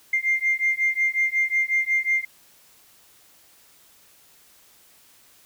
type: beating tone pair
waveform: sine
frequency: 2100 / 2105.5 Hz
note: C7 / C7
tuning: +6 / +10 cents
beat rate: 5.5 Hz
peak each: -22 / -22 dBFS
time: 0.13-2.25 s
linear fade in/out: 5 ms
effects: tanh soft clip ceiling -13 dBFS + white hiss -55 dBFS RMS until 5.45 s